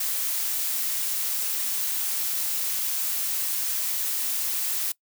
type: noise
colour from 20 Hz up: blue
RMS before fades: -27 dBFS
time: 0-4.92 s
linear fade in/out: 5 ms
effects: noise-tail reverb RT60 0.1 s tail -22 dB re dry